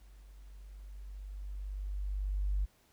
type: tone with level ramp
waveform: sine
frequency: 49 Hz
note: G1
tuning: in tune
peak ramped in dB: -53 to -27 dBFS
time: 0-2.66 s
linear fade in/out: 20 ms
effects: tanh soft clip ceiling -23 dBFS + pink hiss -68 dBFS RMS until 2.92 s